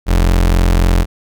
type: tone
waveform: 35% pulse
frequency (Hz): 43.65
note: F1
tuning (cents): 0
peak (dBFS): -7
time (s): 0.06-1.06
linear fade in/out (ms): 50
effects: none